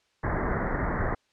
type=low-pass noise; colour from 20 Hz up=pink; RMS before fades=-28 dBFS; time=0.23-1.15 s; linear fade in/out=10 ms; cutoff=2000 Hz; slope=96 dB/octave; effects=white hiss -69 dBFS RMS until 1.32 s + low-pass 5000 Hz 12 dB/octave